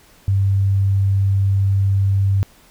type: tone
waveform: sine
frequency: 98 Hz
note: G2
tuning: in tune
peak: -13 dBFS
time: 0.28-2.43 s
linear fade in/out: 0 ms
effects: pink hiss -50 dBFS RMS until 2.7 s